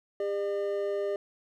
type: tone pair together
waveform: triangle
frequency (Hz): 401.9 / 602.2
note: G4 / D5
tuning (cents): +43 / +43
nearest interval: perfect fifth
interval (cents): 700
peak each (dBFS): -28 / -30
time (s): 0.2-1.16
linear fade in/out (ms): 2
effects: none